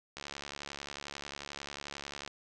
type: click train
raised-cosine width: 0.2 ms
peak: -23 dBFS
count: 151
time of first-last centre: 0.17-2.277 s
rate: 71.2 Hz
effects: resampled to 24000 Hz + 10-bit